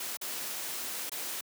white noise with dropouts, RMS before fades -37 dBFS, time 0-1.41 s, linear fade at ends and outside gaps 5 ms, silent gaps 0.171-0.213 / 1.096-1.117 s, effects high-pass 200 Hz 12 dB/octave

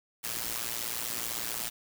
white noise with amplitude modulation, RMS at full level -31 dBFS, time 0.23-1.7 s, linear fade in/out 20 ms, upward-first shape sine, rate 116 Hz, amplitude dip 85%, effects none

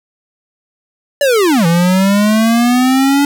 square linear two-way sweep, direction down then up, 587.3 to 164.81 to 286.1 Hz, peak -9 dBFS, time 1.21-3.25 s, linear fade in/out 2 ms, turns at 1.66 s, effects none

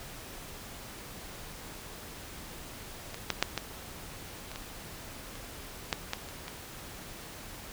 clicks, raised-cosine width 0.2 ms, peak -21 / -10 / -6 / -13 / -24 / -21 / -27 / -10 / -13 / -26 / -22 dBFS, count 11, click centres 3.144 / 3.303 / 3.426 / 3.577 / 4.516 / 4.559 / 5.355 / 5.928 / 6.134 / 6.288 / 6.481 s, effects pink hiss -45 dBFS RMS until 7.72 s

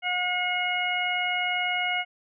harmonic tone, 722 Hz, F#5, 43 cents flat, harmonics 1 / 2 / 3 / 4, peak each -30 / -33 / -27 / -31 dBFS, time 0.02-2.05 s, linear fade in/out 50 ms, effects none

